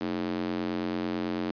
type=tone with high-pass filter; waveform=square; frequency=44.53 Hz; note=F1; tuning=34 cents sharp; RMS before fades=-31 dBFS; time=0.01-1.51 s; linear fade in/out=0 ms; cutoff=270 Hz; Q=2.9; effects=resampled to 11025 Hz